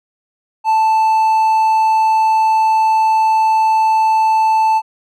triangle tone, 880 Hz, A5, in tune, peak -8 dBFS, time 0.64-4.82 s, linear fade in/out 50 ms, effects none

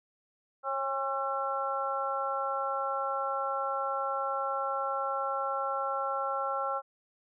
harmonic tone with a mistuned harmonic, 270 Hz, C#4, 45 cents flat, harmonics 2 / 3 / 4 / 5, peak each -35 / -35 / -37 / -33 dBFS, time 0.63-6.82 s, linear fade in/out 50 ms, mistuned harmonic 2, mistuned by +18 cents, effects none

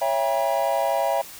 triangle chord, C# diminished seventh, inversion none, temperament just, 554.4 / 665.2 / 798.3 / 957.9 Hz, C#5 / E5 / G5 / Bb5, 0 / +16 / +31 / +47 cents, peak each -24 / -22 / -24 / -26 dBFS, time 0.01-1.22 s, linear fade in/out 10 ms, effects white hiss -41 dBFS RMS until 1.39 s

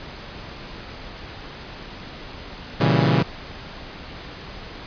sawtooth chord, A# diminished seventh, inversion none, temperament equal with one note detuned, 117.83 / 138.59 / 164.81 / 196 Hz, A#2 / C#3 / E3 / G3, +19 / 0 / 0 / 0 cents, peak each -18 / -16 / -17 / -21 dBFS, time 2.8-3.23 s, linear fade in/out 10 ms, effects pink hiss -37 dBFS RMS until 4.86 s + resampled to 11025 Hz

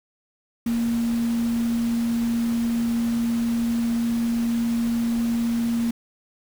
sine tone in noise, 233.1 Hz, A#3, in tune, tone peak -20 dBFS, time 0.66-5.91 s, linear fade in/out 5 ms, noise pink, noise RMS -38 dBFS, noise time 0.66-5.91 s, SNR +15 dB, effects none

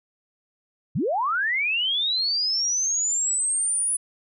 sine linear sweep, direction up, 98 to 9956 Hz, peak -21 dBFS, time 0.95-3.97 s, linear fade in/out 10 ms, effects none

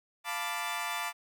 20% pulse chord, B half-diminished seventh, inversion second, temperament equal, 698.5 / 880 / 987.8 / 1174.7 Hz, F5 / A5 / B5 / D6, 0 / 0 / 0 / 0 cents, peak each -35 / -33 / -35 / -32 dBFS, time 0.24-1.13 s, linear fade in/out 50 ms, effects none

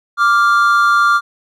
triangle tone pair together, 1174.6 / 1396.9 Hz, D6 / F6, 0 / 0 cents, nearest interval minor third, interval 300 cents, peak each -10 dBFS, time 0.17-1.21 s, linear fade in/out 50 ms, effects none

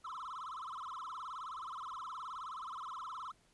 triangle tone with vibrato, 1159 Hz, D6, 23 cents flat, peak -40 dBFS, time 0.04-3.32 s, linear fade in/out 10 ms, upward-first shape sine, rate 19 Hz, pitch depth 260 cents each way, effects pink hiss -70 dBFS RMS until 3.53 s + resampled to 24000 Hz

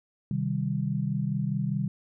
sine chord, C minor, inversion none, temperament equal, 130.81 / 155.56 / 196 Hz, C3 / Eb3 / G3, 0 / 0 / 0 cents, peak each -30 dBFS, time 0.31-1.88 s, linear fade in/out 2 ms, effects none

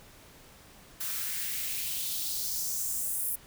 blue noise with high-pass filter sweep, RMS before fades -33 dBFS, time 1-3.36 s, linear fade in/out 10 ms, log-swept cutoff 1200 to 11000 Hz, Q 2.1, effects pink hiss -54 dBFS RMS until 3.46 s

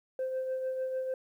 sine tone with tremolo, 520 Hz, C5, 11 cents flat, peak -27 dBFS, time 0.19-1.14 s, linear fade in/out 2 ms, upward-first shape triangle, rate 6.7 Hz, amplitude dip 50%, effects tanh soft clip ceiling -28 dBFS + 11-bit

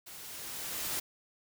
white noise with level ramp, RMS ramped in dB -48 to -34 dBFS, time 0.06-1 s, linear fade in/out 10 ms, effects none

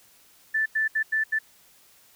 sine tone bursts at uneven times, 1760 Hz, A6, in tune, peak -21 dBFS, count 5, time 0.54-0.66 / 0.75-0.88 / 0.95-1.03 / 1.12-1.24 / 1.32-1.39 s, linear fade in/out 10 ms, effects white hiss -57 dBFS RMS until 2.15 s

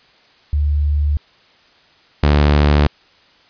sine / sawtooth tone pair in turn, 73.42 / 73.42 Hz, D2 / D2, 0 / 0 cents, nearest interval unison, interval 0 cents, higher neither, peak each -13 / -6 dBFS, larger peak second, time 0.53-1.17 / 2.23-2.87 s, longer neither, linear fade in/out 0 ms, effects white hiss -51 dBFS RMS until 3.49 s + resampled to 11025 Hz

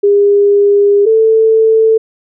sine tone pair in turn, 405.4 / 443.7 Hz, G#4 / A4, -42 / +14 cents, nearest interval major second, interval 156 cents, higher second, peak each -5 dBFS, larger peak neither, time 0.03-1.06 / 1.06-1.98 s, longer first, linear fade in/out 10 ms, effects none

